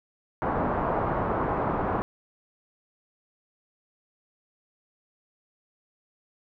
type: low-pass noise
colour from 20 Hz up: white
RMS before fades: -27 dBFS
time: 0.42-2.02 s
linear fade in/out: 0 ms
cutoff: 1100 Hz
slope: 24 dB/octave
effects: none